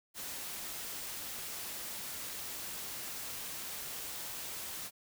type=noise; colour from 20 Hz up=white; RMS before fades=-42 dBFS; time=0.14-4.91 s; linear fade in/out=50 ms; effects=none